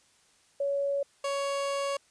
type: tone pair in turn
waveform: sine / 30% pulse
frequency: 561 / 557.8 Hz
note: C#5 / C#5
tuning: +21 / +11 cents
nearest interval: unison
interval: 10 cents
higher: first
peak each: -26 dBFS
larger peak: neither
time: 0.6-1.03 / 1.24-1.97 s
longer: second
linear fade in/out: 5 ms
effects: white hiss -64 dBFS RMS until 2.1 s + resampled to 22050 Hz